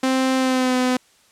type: tone with pitch glide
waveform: sawtooth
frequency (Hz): 261.6 to 253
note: C4 to B3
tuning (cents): 0 to +42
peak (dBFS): -13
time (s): 0.03-0.97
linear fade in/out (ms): 5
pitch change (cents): -58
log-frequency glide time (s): 0.37-0.76
effects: white hiss -56 dBFS RMS until 1.31 s + low-pass 9000 Hz 12 dB/octave